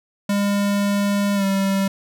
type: tone with pitch glide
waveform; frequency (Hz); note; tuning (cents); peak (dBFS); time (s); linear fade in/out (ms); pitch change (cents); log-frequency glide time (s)
square; 201.9 to 195.02; G#3 to G3; -49 to -9; -18; 0.29-1.88; 5; -60; 1.35-1.44
effects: none